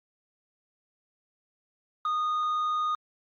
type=tone with tanh clipping; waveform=triangle; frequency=1233 Hz; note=D#6; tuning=16 cents flat; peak=-26 dBFS; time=2.05-2.95 s; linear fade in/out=2 ms; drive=8 dB; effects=Opus 48 kbps